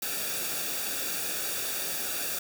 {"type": "noise with comb filter", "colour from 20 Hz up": "white", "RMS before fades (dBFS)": -32, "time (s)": [0.02, 2.39], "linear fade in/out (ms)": 5, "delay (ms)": 0.97, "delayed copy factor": -0.65, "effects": []}